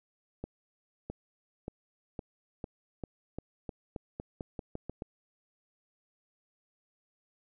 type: accelerating click train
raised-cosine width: 2 ms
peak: -24 dBFS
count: 15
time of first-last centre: 0.44-5.021 s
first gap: 660 ms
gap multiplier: 0.88
effects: none